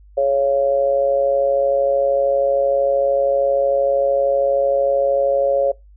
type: tone with amplitude modulation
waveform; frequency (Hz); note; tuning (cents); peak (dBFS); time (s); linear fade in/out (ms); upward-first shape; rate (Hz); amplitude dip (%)
sine; 554.4; C#5; 0; -10; 0.17-5.72; 10; sine; 133; 75
effects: noise-tail reverb RT60 0.2 s tail -22 dB re dry + added 50 Hz sine -43 dBFS peak until 5.96 s